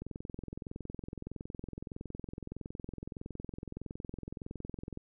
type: click train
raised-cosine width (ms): 3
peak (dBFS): -28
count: 108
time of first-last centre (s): 0.02-4.974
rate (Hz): 21.6
effects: none